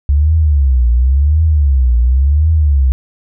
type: tone with vibrato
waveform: sine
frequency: 68.8 Hz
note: C#2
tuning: 12 cents flat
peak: -7 dBFS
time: 0.09-2.92 s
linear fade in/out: 0 ms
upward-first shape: triangle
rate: 0.93 Hz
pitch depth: 290 cents each way
effects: none